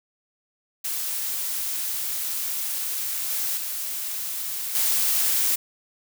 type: noise with level steps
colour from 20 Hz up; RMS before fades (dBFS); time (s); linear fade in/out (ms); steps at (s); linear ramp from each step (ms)
blue; -28 / -26 / -30 / -22; 0.84-5.56; 10; 3.3 / 3.57 / 4.75; 2
effects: none